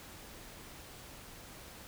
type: silence
effects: pink hiss -51 dBFS RMS until 1.87 s